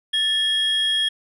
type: tone pair together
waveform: triangle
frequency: 1760 / 3282 Hz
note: A6 / G#7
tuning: 0 / -21 cents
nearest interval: major seventh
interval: 1079 cents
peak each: -26 / -17 dBFS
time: 0.13-1.09 s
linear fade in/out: 10 ms
effects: resampled to 24000 Hz